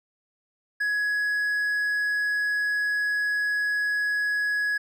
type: tone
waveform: triangle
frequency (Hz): 1676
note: G#6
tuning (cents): +15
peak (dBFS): -21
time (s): 0.8-4.78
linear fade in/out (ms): 10
effects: none